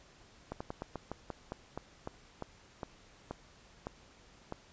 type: slowing click train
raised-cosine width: 1 ms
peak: -24 dBFS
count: 15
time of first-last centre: 0.52-4.524 s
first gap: 85 ms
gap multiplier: 1.17
effects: pink hiss -60 dBFS RMS until 4.72 s + resampled to 16000 Hz